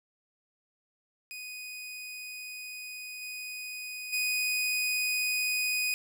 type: tone with level steps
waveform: sawtooth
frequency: 2489 Hz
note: D#7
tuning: in tune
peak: -36 / -34 / -24 dBFS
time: 1.31-5.94 s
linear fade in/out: 0 ms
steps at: 3.21 / 4.12 s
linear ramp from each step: 20 ms
effects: none